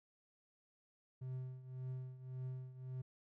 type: tone with tremolo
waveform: triangle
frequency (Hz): 128.8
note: C3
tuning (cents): -27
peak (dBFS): -38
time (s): 1.21-3.02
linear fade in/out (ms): 10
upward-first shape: triangle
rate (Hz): 1.8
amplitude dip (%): 80
effects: none